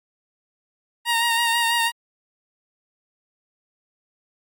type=tone with vibrato; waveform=15% pulse; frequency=932.3 Hz; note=A#5; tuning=in tune; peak=-12 dBFS; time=1.05-1.92 s; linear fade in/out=50 ms; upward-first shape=sine; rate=6.1 Hz; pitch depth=30 cents each way; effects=AAC 64 kbps